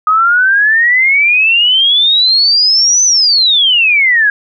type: exponential two-way sweep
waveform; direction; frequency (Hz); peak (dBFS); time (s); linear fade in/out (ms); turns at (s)
sine; up then down; 1244.5 to 6150 to 1620; -6; 0.07-4.3; 2; 3.04
effects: none